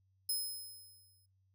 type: tone with exponential decay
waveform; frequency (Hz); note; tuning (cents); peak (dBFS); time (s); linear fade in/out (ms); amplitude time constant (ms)
5% pulse; 5130; E8; -48; -26; 0.29-1.26; 5; 210
effects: noise-tail reverb RT60 0.3 s tail -26 dB re dry + added 95 Hz sine -70 dBFS peak until 1.54 s